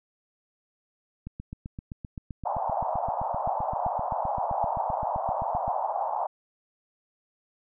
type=click train; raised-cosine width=5 ms; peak=-24 dBFS; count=35; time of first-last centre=1.27-5.68 s; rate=7.71 Hz
type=band-pass noise; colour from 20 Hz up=white; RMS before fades=-29 dBFS; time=2.45-6.27 s; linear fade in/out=10 ms; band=650 to 910 Hz; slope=48 dB/octave
effects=none